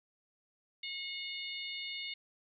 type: harmonic tone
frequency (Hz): 723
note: F#5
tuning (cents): -40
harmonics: 3 / 4 / 5 / 6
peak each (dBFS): -43 / -44 / -44 / -47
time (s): 0.83-2.14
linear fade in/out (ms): 5
effects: none